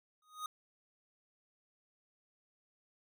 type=tone with exponential growth; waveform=square; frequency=1244.5 Hz; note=D#6; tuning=in tune; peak=-36 dBFS; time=0.22-0.46 s; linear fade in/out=2 ms; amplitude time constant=52 ms; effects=none